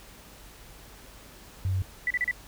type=tone; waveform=sine; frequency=94.2 Hz; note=F#2; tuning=32 cents sharp; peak=-24 dBFS; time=1.65-1.82 s; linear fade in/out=0 ms
type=tone bursts; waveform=sine; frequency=1975.5 Hz; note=B6; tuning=in tune; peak=-23 dBFS; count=4; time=2.07-2.312 s; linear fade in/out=2 ms; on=35 ms; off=34 ms
effects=added 49 Hz sine -52 dBFS peak until 2.47 s + pink hiss -50 dBFS RMS until 2.47 s